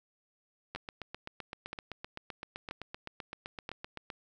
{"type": "two click trains", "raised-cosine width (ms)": 0.3, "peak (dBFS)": [-22, -24], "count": [4, 27], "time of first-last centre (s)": [[0.75, 3.691], [0.76, 4.102]], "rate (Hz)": [1.02, 7.78], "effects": []}